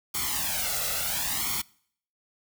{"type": "noise with flanger", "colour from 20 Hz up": "white", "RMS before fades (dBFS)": -29, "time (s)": [0.14, 1.62], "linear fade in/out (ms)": 10, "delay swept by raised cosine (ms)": [0.9, 1.51], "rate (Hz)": 0.71, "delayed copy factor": 0.95, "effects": ["noise-tail reverb RT60 0.6 s tail -24 dB re dry"]}